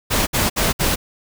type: noise bursts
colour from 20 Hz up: pink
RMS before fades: -18 dBFS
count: 4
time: 0.1-0.96 s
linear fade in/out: 20 ms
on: 170 ms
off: 60 ms
effects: none